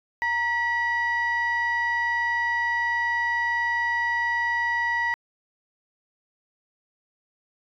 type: tone pair together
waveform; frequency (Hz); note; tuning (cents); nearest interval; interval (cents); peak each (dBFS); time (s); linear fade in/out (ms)
sine; 932.3 / 1939.3; A#5 / B6; 0 / -32; octave + minor second; 1268; -25 / -22; 0.22-5.14; 0
effects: tanh soft clip ceiling -18 dBFS